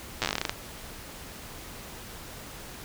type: slowing click train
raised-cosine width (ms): 0.2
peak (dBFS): -9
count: 14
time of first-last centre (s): 0.22-0.495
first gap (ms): 8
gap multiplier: 1.15
effects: pink hiss -43 dBFS RMS until 2.84 s

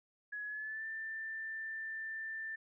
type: tone with pitch glide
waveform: sine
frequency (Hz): 1683 to 1779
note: G#6 to A6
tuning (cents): +23 to +19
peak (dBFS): -39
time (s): 0.32-2.56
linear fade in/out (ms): 10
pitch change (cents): +96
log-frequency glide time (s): 0.45-0.86
effects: none

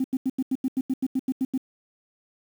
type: tone bursts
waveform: sine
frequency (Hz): 261.6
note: C4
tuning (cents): 0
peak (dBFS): -20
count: 13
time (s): 0-1.578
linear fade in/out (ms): 5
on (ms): 42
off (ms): 86
effects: tanh soft clip ceiling -16 dBFS + 8-bit

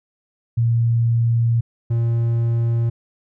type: tone pair in turn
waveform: sine / triangle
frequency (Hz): 116.54 / 116.54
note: A#2 / A#2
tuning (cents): 0 / 0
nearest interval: unison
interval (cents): 0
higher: neither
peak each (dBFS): -14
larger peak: neither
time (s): 0.57-1.61 / 1.9-2.9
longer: first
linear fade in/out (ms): 10
effects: none

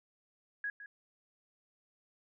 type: tone with echo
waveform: sine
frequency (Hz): 1661.2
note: G#6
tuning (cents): 0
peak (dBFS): -34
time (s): 0.64-0.7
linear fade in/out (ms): 2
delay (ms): 160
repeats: 1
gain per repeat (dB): -12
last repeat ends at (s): 0.86
effects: none

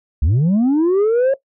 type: linear sweep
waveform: sine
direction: up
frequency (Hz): 61.74 to 553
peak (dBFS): -9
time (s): 0.22-1.34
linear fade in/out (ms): 5
effects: noise-tail reverb RT60 0.1 s tail -18 dB re dry + tanh soft clip ceiling -11 dBFS

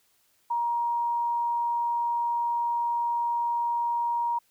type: tone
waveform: sine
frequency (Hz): 945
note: A#5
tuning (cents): +23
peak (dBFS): -24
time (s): 0.5-4.39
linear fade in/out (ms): 10
effects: white hiss -67 dBFS RMS until 4.5 s

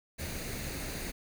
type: noise with comb filter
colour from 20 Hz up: pink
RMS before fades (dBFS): -38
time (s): 0.18-1.12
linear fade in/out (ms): 20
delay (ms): 0.46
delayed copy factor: +0.5
effects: none

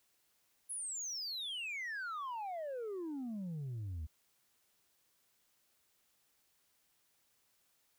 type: exponential sweep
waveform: sine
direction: down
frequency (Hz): 10850 to 73.42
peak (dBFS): -36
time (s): 0.69-4.07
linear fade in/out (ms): 20
effects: tanh soft clip ceiling -38 dBFS + white hiss -75 dBFS RMS until 7.98 s

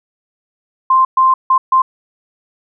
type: tone bursts at uneven times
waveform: sine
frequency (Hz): 1046.5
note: C6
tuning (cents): 0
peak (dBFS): -7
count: 4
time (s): 0.9-1.05 / 1.17-1.34 / 1.5-1.58 / 1.72-1.82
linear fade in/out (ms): 5
effects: none

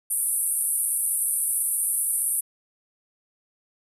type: band-pass noise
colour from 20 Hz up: pink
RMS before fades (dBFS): -25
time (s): 0.1-2.41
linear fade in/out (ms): 10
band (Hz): 8900 to 12000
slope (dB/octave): 96
effects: none

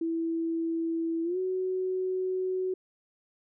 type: tone with pitch glide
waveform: sine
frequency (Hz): 329.6 to 372.1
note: E4 to F#4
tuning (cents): 0 to +10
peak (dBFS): -27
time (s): 0.01-2.74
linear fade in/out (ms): 5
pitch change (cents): +210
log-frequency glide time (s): 1.23-1.38
effects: none

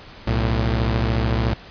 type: tone pair together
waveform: sawtooth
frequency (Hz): 63 / 112.25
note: B1 / A2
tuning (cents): +35 / +35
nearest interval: minor seventh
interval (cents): 1000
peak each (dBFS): -17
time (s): 0.27-1.54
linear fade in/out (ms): 5
effects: pink hiss -42 dBFS RMS until 1.7 s + resampled to 11025 Hz

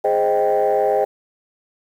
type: chord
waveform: sine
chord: Ab major seventh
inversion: none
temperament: equal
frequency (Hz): 415.3 / 523.3 / 622.3 / 784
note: Ab4 / C5 / Eb5 / G5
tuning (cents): 0 / 0 / 0 / 0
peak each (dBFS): -19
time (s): 0.04-1.05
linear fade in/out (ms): 10
effects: tanh soft clip ceiling -9 dBFS + 8-bit

